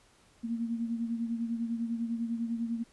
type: beating tone pair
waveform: sine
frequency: 230 / 240 Hz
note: A#3 / B3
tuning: -23 / -49 cents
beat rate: 10 Hz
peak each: -31 / -38 dBFS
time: 0.43-2.84 s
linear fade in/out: 20 ms
effects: pink hiss -63 dBFS RMS until 2.92 s + resampled to 24000 Hz